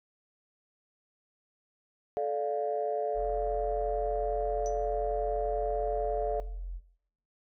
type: chord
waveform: sine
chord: D minor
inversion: second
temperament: equal with one note detuned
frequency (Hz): 435.4 / 587.3 / 698.5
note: A4 / D5 / F5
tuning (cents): -18 / 0 / 0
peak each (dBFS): -32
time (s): 2.17-6.4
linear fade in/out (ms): 0
type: tone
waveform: sine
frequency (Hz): 43.98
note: F1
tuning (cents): +13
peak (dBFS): -35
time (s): 3.14-6.81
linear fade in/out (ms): 50
type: tone with exponential decay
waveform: sine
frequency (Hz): 5960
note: F#8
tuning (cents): +12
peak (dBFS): -37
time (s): 4.66-4.77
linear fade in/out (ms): 0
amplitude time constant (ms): 23
effects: noise-tail reverb RT60 0.7 s tail -18 dB re dry + tanh soft clip ceiling -19 dBFS